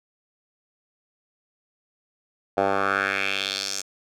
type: tone with band-pass filter sweep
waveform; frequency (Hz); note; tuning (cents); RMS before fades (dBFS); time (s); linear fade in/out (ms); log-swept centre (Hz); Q
10% pulse; 98; G2; 0; -25; 2.57-3.82; 10; 720 to 6700; 2.8
effects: none